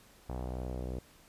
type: tone with low-pass filter sweep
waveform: sawtooth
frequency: 62.7 Hz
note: B1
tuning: 27 cents sharp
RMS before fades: -38 dBFS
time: 0.29-0.99 s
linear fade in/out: 5 ms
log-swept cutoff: 820 to 490 Hz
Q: 2
effects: pink hiss -60 dBFS RMS until 1.28 s + resampled to 32000 Hz